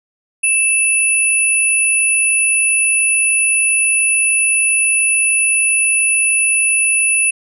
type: tone pair together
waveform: sine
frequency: 2637 / 9950 Hz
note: E7 / D#9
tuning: 0 / -1 cents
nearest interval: octave + major seventh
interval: 2299 cents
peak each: -14 dBFS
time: 0.43-7.31 s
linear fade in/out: 10 ms
effects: none